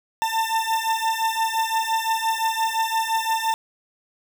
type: beating tone pair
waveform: 40% pulse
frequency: 893 / 898.8 Hz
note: A5 / A5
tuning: +25 / +37 cents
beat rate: 5.8 Hz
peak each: -23 dBFS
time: 0.22-3.54 s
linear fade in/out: 0 ms
effects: none